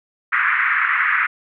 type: band-pass noise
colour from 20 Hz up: white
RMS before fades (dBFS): -18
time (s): 0.32-1.27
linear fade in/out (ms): 10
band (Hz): 1200 to 2100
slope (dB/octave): 48
effects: none